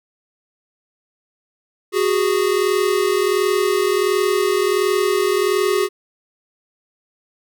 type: tone pair together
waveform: square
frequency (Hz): 370 / 411.4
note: F#4 / G#4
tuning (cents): 0 / -16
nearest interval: major second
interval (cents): 184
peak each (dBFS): -19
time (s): 1.92-5.89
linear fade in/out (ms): 50
effects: none